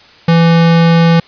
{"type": "tone", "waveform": "square", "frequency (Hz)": 166.9, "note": "E3", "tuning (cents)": 22, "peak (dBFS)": -6, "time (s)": [0.28, 1.2], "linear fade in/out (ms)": 5, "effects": ["white hiss -41 dBFS RMS until 1.27 s", "resampled to 11025 Hz"]}